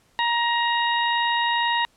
harmonic tone, 942 Hz, A#5, 18 cents sharp, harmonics 1 / 2 / 3 / 4, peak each -22 / -25 / -29 / -29 dBFS, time 0.19-1.85 s, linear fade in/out 0 ms, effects pink hiss -61 dBFS RMS until 1.96 s + low-pass 11000 Hz 12 dB/octave

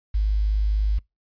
sine tone with quantisation, 51.91 Hz, G#1, in tune, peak -18 dBFS, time 0.14-0.99 s, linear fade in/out 10 ms, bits 8, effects noise-tail reverb RT60 0.2 s tail -25 dB re dry + resampled to 11025 Hz

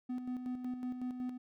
triangle tone with tremolo, 250.7 Hz, B3, 26 cents sharp, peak -33 dBFS, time 0.09-1.38 s, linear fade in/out 10 ms, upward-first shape square, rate 5.4 Hz, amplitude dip 50%, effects none

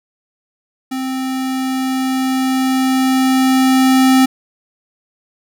square tone with level ramp, 261.6 Hz, C4, in tune, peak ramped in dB -20 to -8 dBFS, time 0.91-4.26 s, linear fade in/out 10 ms, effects none

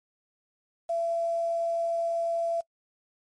sine tone with quantisation, 673 Hz, E5, 36 cents sharp, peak -25 dBFS, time 0.89-2.61 s, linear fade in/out 10 ms, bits 8, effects noise-tail reverb RT60 0.1 s tail -22 dB re dry + MP3 48 kbps

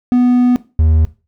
triangle tone pair in turn, 246.9 / 79.08 Hz, B3 / D#2, 0 / +29 cents, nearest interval octave + minor sixth, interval 1971 cents, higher first, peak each -6 dBFS, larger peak neither, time 0.12-0.56 / 0.79-1.05 s, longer first, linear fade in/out 0 ms, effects noise-tail reverb RT60 0.3 s tail -17 dB re dry

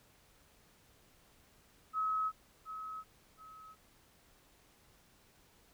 sine tone with echo, 1282 Hz, E6, 49 cents flat, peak -31 dBFS, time 1.93-2.32 s, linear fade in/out 50 ms, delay 720 ms, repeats 2, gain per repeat -10 dB, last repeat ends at 3.76 s, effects pink hiss -66 dBFS RMS until 5.73 s

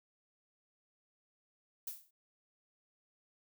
violet noise with exponential decay, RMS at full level -38 dBFS, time 1.87-2.11 s, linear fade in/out 5 ms, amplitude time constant 52 ms, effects none

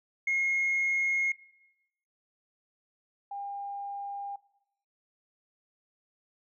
sine tone pair in turn, 2154 / 802.7 Hz, C7 / G5, +50 / +41 cents, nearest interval octave + perfect fourth, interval 1709 cents, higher first, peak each -24 / -35 dBFS, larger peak first, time 0.27-1.32 / 3.31-4.36 s, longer neither, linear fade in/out 5 ms, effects noise-tail reverb RT60 0.9 s tail -20 dB re dry + tanh soft clip ceiling -22 dBFS

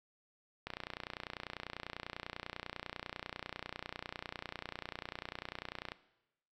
click train, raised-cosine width 0.3 ms, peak -24 dBFS, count 159, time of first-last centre 0.67-5.919 s, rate 30.1 Hz, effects noise-tail reverb RT60 0.9 s tail -17 dB re dry

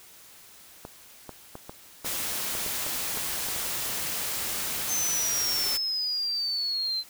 clicks, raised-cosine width 1 ms, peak -24 dBFS, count 11, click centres 0.851 / 1.293 / 1.554 / 1.695 / 2.047 / 2.552 / 2.663 / 2.865 / 3.173 / 3.486 / 3.563 s
white noise, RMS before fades -31 dBFS, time 2.04-5.78 s, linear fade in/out 20 ms
sine exponential sweep, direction down, 6272 to 4072 Hz, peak -26 dBFS, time 4.87-7.04 s, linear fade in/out 50 ms
effects white hiss -51 dBFS RMS until 7.09 s

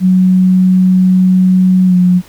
sine tone with pitch glide, 185 to 180.15 Hz, F#3 to F#3, 0 to -46 cents, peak -5 dBFS, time 0-2.22 s, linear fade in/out 50 ms, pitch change -46 cents, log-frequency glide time 1.86-1.95 s, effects pink hiss -41 dBFS RMS until 2.28 s

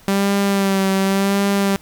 sawtooth tone with vibrato, 196 Hz, G3, in tune, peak -11 dBFS, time 0.08-1.76 s, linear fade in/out 0 ms, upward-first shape sine, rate 0.9 Hz, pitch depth 31 cents each way, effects pink hiss -48 dBFS RMS until 1.81 s

